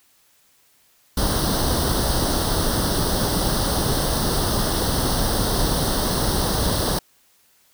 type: noise with comb filter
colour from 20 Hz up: pink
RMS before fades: -21 dBFS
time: 1.17-6.99 s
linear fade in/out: 5 ms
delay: 0.21 ms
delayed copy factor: +0.85
effects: white hiss -59 dBFS RMS until 7.73 s